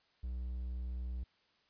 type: tone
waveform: triangle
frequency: 61.74 Hz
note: B1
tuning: in tune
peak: -35 dBFS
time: 0.23-1.24 s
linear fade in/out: 10 ms
effects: white hiss -72 dBFS RMS until 1.69 s + resampled to 11025 Hz